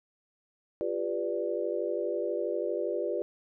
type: chord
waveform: sine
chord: G dominant seventh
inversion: third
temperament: equal with one note detuned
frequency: 349.2 / 401.6 / 493.9 / 587.3 Hz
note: F4 / G4 / B4 / D5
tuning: 0 / +42 / 0 / 0 cents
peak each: -34 dBFS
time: 0.81-3.22 s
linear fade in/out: 0 ms
effects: none